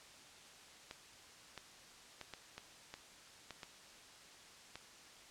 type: clicks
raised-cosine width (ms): 0.2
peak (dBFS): -29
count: 9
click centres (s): 0.911 / 1.577 / 2.213 / 2.337 / 2.58 / 2.94 / 3.507 / 3.632 / 4.756
effects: white hiss -58 dBFS RMS until 5.3 s + low-pass 7000 Hz 12 dB/octave